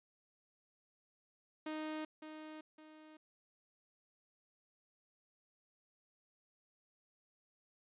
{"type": "tone with echo", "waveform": "sawtooth", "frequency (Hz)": 310, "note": "D#4", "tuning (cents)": -6, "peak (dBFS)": -36, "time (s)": [1.66, 2.05], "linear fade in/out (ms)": 5, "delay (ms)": 560, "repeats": 2, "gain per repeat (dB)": -8, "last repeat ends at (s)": 3.17, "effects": ["resampled to 8000 Hz"]}